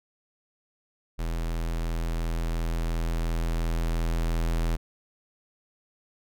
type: tone with level ramp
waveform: square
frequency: 41.43 Hz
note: E1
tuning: 9 cents sharp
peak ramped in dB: -28 to -24 dBFS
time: 1.18-4.77 s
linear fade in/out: 20 ms
effects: none